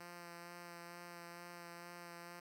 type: tone with vibrato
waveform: 5% pulse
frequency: 173 Hz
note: F3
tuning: 16 cents flat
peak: -39 dBFS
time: 0-2.4 s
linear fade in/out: 5 ms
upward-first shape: sine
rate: 2.2 Hz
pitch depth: 14 cents each way
effects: none